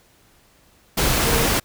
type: tone in noise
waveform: sine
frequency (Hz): 460.3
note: A#4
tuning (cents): -22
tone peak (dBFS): -25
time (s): 1.25-1.46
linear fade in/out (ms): 10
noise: pink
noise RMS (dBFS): -19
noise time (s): 0.97-1.6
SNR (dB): -9
effects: pink hiss -56 dBFS RMS until 1.64 s